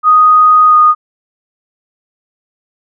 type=tone with pitch glide; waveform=sine; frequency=1244.5 to 1232.3 Hz; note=D#6 to D#6; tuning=0 to -17 cents; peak=-3 dBFS; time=0.03-0.95 s; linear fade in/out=50 ms; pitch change=-17 cents; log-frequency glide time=0.68-0.75 s; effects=none